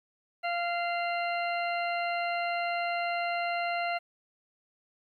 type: harmonic tone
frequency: 693 Hz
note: F5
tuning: 14 cents flat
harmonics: 1 / 2 / 3 / 4 / 6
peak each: -30 / -37 / -36 / -38 / -45 dBFS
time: 0.43-3.99 s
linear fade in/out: 20 ms
effects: 11-bit